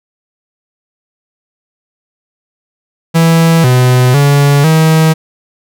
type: tone with pitch steps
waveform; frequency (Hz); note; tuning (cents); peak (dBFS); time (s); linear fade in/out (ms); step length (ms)
45% pulse; 164.7 / 126.1 / 142.4 / 159.2; E3 / B2 / C#3 / D#3; -1 / +36 / +47 / +40; -5; 3.14-5.14; 20; 500
effects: none